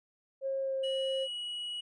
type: tone with pitch glide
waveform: sine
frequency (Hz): 539 to 533.4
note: C#5 to C5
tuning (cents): -49 to +33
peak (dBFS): -30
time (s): 0.41-1.28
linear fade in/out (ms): 50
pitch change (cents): -18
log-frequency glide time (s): 0.62-0.75
type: tone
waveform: triangle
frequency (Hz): 2918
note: F#7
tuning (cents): -25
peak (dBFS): -34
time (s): 0.83-1.81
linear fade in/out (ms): 10
effects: tanh soft clip ceiling -22 dBFS + resampled to 24000 Hz